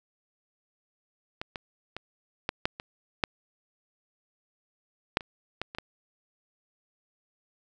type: clicks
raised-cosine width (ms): 0.3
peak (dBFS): -18 / -19 / -20 / -11 / -9 / -21 / -7 / -6 / -25 / -15 / -23 / -16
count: 12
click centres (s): 1.415 / 1.558 / 1.966 / 2.491 / 2.655 / 2.799 / 3.238 / 5.171 / 5.208 / 5.616 / 5.749 / 5.785
effects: none